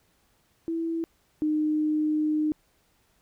sine tone pair in turn, 329.6 / 305.9 Hz, E4 / D#4, 0 / -29 cents, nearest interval minor second, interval 129 cents, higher first, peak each -26 / -22 dBFS, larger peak second, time 0.68-1.04 / 1.42-2.52 s, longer second, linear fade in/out 0 ms, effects pink hiss -67 dBFS RMS until 3.21 s

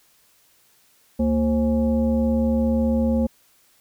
sine tone with frequency modulation, 229.4 Hz, A#3, 28 cents flat, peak -17 dBFS, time 1.19-3.27 s, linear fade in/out 10 ms, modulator 301 Hz, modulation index 0.84, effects white hiss -59 dBFS RMS until 3.8 s

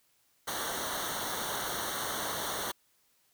pink noise with comb filter, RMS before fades -35 dBFS, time 0.47-2.72 s, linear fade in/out 10 ms, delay 0.4 ms, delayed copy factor -0.9, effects white hiss -70 dBFS RMS until 3.33 s

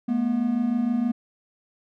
triangle tone pair together, 215 / 241.4 Hz, A3 / B3, -40 / -39 cents, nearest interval major second, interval 201 cents, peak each -25 / -20 dBFS, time 0.08-1.12 s, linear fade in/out 10 ms, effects none

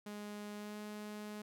sawtooth tone with pitch glide, 207.7 to 210.1 Hz, G#3 to G#3, 0 to +20 cents, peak -40 dBFS, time 0.06-1.42 s, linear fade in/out 5 ms, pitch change +20 cents, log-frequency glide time 0.56-0.77 s, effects none

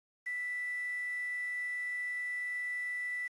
sine tone with quantisation, 1975.5 Hz, B6, in tune, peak -34 dBFS, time 0.26-3.28 s, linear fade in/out 10 ms, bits 9, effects AAC 32 kbps

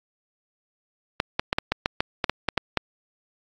clicks, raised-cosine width 0.3 ms, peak -5 dBFS, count 12, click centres 1.201 / 1.395 / 1.529 / 1.585 / 1.72 / 1.859 / 2.005 / 2.242 / 2.296 / 2.487 / 2.577 / 2.773 s, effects AAC 64 kbps

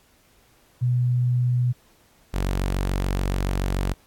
sine / sawtooth tone pair in turn, 123.47 / 46.95 Hz, B2 / F#1, 0 / +26 cents, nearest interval octave + perfect fourth, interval 1674 cents, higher first, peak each -18 dBFS, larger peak neither, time 0.81-1.73 / 2.33-3.94 s, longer second, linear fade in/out 20 ms, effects pink hiss -59 dBFS RMS until 4.06 s + AAC 64 kbps

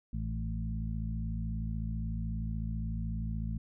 harmonic tone with a mistuned harmonic, 55 Hz, A1, in tune, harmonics 1 / 2 / 3 / 4, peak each -35 / -38 / -40 / -41 dBFS, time 0.13-3.58 s, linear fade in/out 5 ms, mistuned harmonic 2, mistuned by +19 cents, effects none

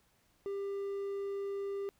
triangle tone, 397.4 Hz, G4, 24 cents sharp, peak -33 dBFS, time 0.46-1.89 s, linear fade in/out 0 ms, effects pink hiss -71 dBFS RMS until 1.99 s

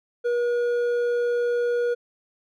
sine tone with hard clipping, 480.5 Hz, B4, 48 cents flat, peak -22 dBFS, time 0.24-1.95 s, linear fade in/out 20 ms, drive 5 dB, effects none

